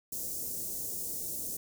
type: band-stop noise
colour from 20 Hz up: white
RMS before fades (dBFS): -37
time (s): 0.12-1.57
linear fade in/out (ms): 5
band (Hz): 520 to 6300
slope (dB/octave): 24
effects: none